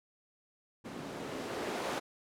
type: noise with low-pass filter sweep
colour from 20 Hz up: violet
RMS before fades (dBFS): -39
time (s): 0.84-2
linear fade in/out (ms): 20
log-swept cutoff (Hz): 230 to 500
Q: 0.97
effects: none